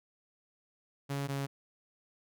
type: tone pair in turn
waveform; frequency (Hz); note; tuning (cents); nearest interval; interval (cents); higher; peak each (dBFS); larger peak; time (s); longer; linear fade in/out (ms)
sawtooth; 140 / 138.55; C#3 / C#3; +18 / -1; unison; 19; first; -29 / -29; neither; 1.09-1.28 / 1.28-1.47; neither; 20
effects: none